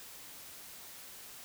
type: silence
effects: white hiss -50 dBFS RMS until 1.44 s